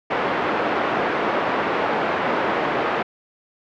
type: band-pass noise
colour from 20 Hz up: pink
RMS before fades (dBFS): -22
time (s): 0.1-3.03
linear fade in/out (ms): 10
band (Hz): 360 to 1700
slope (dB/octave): 12
effects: low-pass 4000 Hz 12 dB/octave